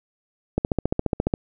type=click train; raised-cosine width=2 ms; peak=-7 dBFS; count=12; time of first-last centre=0.58-1.339 s; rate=14.5 Hz; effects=none